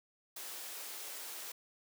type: high-pass noise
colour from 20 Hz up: white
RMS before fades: -45 dBFS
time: 0.36-1.52 s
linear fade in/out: 5 ms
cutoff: 310 Hz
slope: 24 dB/octave
effects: none